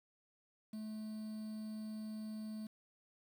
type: tone with quantisation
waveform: triangle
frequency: 216.3 Hz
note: A3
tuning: 29 cents flat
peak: -40 dBFS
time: 0.73-2.67 s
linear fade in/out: 5 ms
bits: 10
effects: none